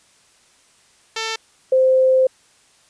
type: tone pair in turn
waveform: 5% pulse / sine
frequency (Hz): 446.1 / 520.4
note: A4 / C5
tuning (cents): +24 / -9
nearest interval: minor third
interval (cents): 267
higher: second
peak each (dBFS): -11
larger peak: neither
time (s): 1.16-1.36 / 1.72-2.27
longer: second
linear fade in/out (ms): 5
effects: white hiss -55 dBFS RMS until 2.89 s + resampled to 22050 Hz